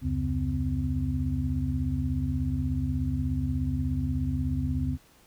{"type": "tone cluster", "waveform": "sine", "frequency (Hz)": [71.3, 87.9, 138.1, 255.3], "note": ["C#2", "F2", "C#3", "C4"], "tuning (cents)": [49, 12, -6, -42], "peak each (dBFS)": -31, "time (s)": [0.01, 4.98], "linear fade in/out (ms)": 50, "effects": ["pink hiss -59 dBFS RMS until 5.26 s"]}